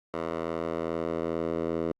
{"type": "tone with band-pass filter sweep", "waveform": "10% pulse", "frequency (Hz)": 82.41, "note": "E2", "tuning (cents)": 0, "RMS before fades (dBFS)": -31, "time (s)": [0.14, 1.92], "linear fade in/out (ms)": 0, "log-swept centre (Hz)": [760, 440], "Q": 1.2, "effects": ["Opus 48 kbps"]}